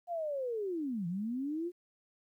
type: linear two-way sweep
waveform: sine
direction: down then up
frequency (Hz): 714 to 164.81 to 361.2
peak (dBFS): -33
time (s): 0.07-1.72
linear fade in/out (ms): 50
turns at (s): 1.07
effects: 12-bit